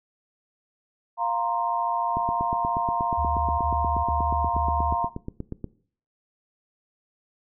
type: chord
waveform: sine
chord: F suspended fourth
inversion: none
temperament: equal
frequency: 698.5 / 932.3 / 1046.5 Hz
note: F5 / Bb5 / C6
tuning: 0 / 0 / 0 cents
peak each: -28 / -25 / -29 dBFS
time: 1.17-5.1 s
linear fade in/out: 50 ms
type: click train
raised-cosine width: 3 ms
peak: -18 dBFS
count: 30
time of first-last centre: 2.17-5.643 s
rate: 8.35 Hz
type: tone bursts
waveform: sine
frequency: 74.9 Hz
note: D2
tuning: 35 cents sharp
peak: -26 dBFS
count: 4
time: 3.17-4.952 s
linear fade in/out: 20 ms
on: 420 ms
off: 34 ms
effects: noise-tail reverb RT60 0.5 s tail -19 dB re dry